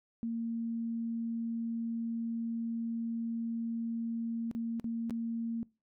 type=tone with dropouts; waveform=sine; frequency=230 Hz; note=A#3; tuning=23 cents flat; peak=-32 dBFS; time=0.23-5.63 s; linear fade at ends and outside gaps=0 ms; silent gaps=4.513-4.55 / 4.798-4.843 / 5.097-5.107 s; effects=noise-tail reverb RT60 0.3 s tail -24 dB re dry